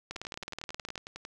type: two click trains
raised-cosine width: 0.2 ms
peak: -24 / -20 dBFS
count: 13 / 17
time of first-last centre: 0.16-1.251 / 0.11-0.957 s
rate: 11 / 18.9 Hz
effects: none